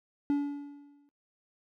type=tone with exponential decay; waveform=triangle; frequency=286.4 Hz; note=D4; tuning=43 cents flat; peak=-21 dBFS; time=0.3-1.09 s; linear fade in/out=0 ms; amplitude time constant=170 ms; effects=noise-tail reverb RT60 0.2 s tail -26 dB re dry